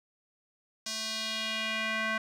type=tone with band-pass filter sweep; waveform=square; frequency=220 Hz; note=A3; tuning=in tune; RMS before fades=-33 dBFS; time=0.86-2.18 s; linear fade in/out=5 ms; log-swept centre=5500 to 1700 Hz; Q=1.9; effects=none